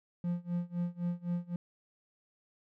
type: tone with tremolo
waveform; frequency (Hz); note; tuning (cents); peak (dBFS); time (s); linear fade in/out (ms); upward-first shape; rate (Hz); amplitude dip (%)
triangle; 174.61; F3; 0; -27; 0.24-1.56; 2; sine; 3.9; 95
effects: none